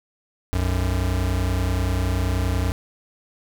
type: tone pair together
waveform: square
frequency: 61.2 / 91.7 Hz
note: B1 / F#2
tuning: -15 / -15 cents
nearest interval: perfect fifth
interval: 700 cents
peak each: -24 / -23 dBFS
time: 0.53-2.72 s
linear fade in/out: 0 ms
effects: none